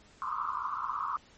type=band-pass noise; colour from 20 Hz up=white; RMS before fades=-34 dBFS; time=0.22-1.17 s; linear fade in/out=0 ms; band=980 to 1300 Hz; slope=96 dB/octave; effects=pink hiss -59 dBFS RMS until 1.37 s + MP3 32 kbps